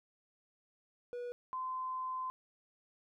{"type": "tone pair in turn", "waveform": ["triangle", "sine"], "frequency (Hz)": [486.3, 1030.4], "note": ["B4", "C6"], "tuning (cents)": [-27, -27], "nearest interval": "octave + minor second", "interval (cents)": 1300, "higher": "second", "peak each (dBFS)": [-37, -36], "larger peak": "second", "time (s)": [[1.13, 1.32], [1.53, 2.3]], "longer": "second", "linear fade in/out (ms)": 0, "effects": []}